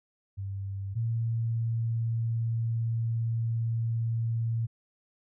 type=tone pair in turn; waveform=sine; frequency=98.1 / 114.69 Hz; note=G2 / A#2; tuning=+2 / -28 cents; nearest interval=minor third; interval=270 cents; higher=second; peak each=-32 / -26 dBFS; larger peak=second; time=0.37-0.95 / 0.95-4.67 s; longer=second; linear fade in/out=20 ms; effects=none